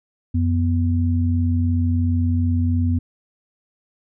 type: tone pair together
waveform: sine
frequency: 89.74 / 246.3 Hz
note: F2 / B3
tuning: +48 / -5 cents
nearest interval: octave + perfect fourth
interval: 1747 cents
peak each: -17 / -22 dBFS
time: 0.34-2.99 s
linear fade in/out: 10 ms
effects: none